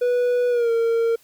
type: tone with pitch glide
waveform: triangle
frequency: 490.3 to 460.1 Hz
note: B4 to A#4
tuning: -13 to -23 cents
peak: -15 dBFS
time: 0.01-1.16 s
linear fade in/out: 10 ms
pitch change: -110 cents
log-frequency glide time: 0.49-0.71 s
effects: white hiss -56 dBFS RMS until 1.23 s